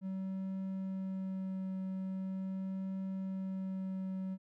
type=tone with vibrato; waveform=triangle; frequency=190 Hz; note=F#3; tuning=46 cents sharp; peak=-34 dBFS; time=0.01-4.38 s; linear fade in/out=50 ms; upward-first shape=triangle; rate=0.42 Hz; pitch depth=10 cents each way; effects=none